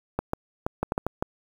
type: clicks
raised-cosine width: 1 ms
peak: -11 dBFS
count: 8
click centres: 0.19 / 0.334 / 0.665 / 0.83 / 0.921 / 0.979 / 1.066 / 1.225 s
effects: 7-bit